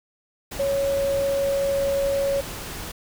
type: tone in noise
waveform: sine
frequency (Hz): 554.4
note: C#5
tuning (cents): 0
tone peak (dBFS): -20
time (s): 0.59-2.41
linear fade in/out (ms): 10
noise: pink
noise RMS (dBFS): -34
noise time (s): 0.51-2.92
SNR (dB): +11
effects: none